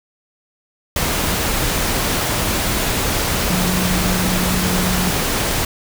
sine tone in noise, 182.2 Hz, F#3, 26 cents flat, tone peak -19 dBFS, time 3.5-5.1 s, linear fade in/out 2 ms, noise pink, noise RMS -19 dBFS, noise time 0.96-5.65 s, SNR -3 dB, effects none

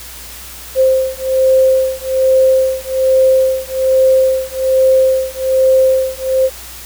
sine beating tone pair, 523.3 / 524.5 Hz, C5 / C5, 0 / +4 cents, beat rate 1.2 Hz, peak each -12 dBFS, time 0.75-6.5 s, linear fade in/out 50 ms, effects added 60 Hz sine -37 dBFS peak until 6.85 s + white hiss -32 dBFS RMS until 6.85 s

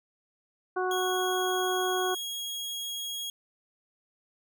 harmonic tone, 368.7 Hz, F#4, 6 cents flat, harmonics 1 / 2 / 3 / 4, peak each -29 / -32 / -34 / -35 dBFS, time 0.76-2.15 s, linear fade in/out 10 ms
sawtooth tone, 3298 Hz, G#7, 13 cents flat, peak -30 dBFS, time 0.91-3.3 s, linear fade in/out 2 ms
effects none

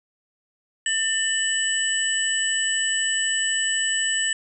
sine tone cluster, 1796 / 2972 / 7900 Hz, A6 / F#7 / B8, +35 / +7 / 0 cents, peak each -25 dBFS, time 0.86-4.33 s, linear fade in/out 2 ms, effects none

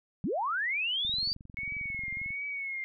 sine linear sweep, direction up, 142.9 to 4700 Hz, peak -28 dBFS, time 0.24-1.33 s, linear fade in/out 0 ms
click train, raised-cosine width 5 ms, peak -35 dBFS, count 29, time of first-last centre 1.05-2.306 s, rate 22.3 Hz
sine tone with vibrato, 2196 Hz, C#7, 17 cents flat, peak -33 dBFS, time 1.57-2.84 s, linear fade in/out 0 ms, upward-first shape triangle, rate 1.4 Hz, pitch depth 73 cents each way
effects none

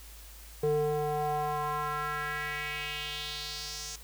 square tone with band-pass filter sweep, 149.4 Hz, D3, 30 cents sharp, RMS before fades -33 dBFS, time 0.63-3.96 s, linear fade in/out 5 ms, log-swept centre 430 to 6400 Hz, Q 2.9, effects added 53 Hz sine -48 dBFS peak until 4.03 s + white hiss -52 dBFS RMS until 4.03 s

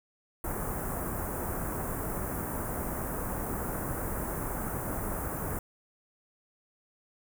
pink band-stop noise, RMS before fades -34 dBFS, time 0.44-5.59 s, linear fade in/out 2 ms, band 1500 to 9700 Hz, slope 24 dB/octave, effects none

